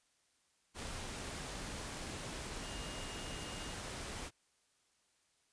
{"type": "tone in noise", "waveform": "sine", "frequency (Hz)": 2844, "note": "F7", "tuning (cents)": 31, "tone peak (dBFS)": -52, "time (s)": [2.61, 3.75], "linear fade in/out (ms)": 50, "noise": "pink", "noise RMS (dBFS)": -44, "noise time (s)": [0.74, 4.31], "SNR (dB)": -11, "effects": ["white hiss -75 dBFS RMS until 5.52 s", "resampled to 22050 Hz"]}